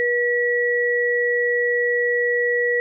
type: tone pair together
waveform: sine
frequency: 482.8 / 1934 Hz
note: B4 / B6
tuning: -39 / -37 cents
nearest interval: 2 octaves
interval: 2402 cents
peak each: -20 / -20 dBFS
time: 0-2.8 s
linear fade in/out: 0 ms
effects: none